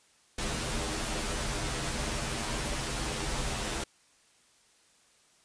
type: noise with comb filter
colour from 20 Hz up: pink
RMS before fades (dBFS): -33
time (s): 0.38-3.84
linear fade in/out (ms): 5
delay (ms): 11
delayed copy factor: -0.85
effects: white hiss -64 dBFS RMS until 5.44 s + resampled to 22050 Hz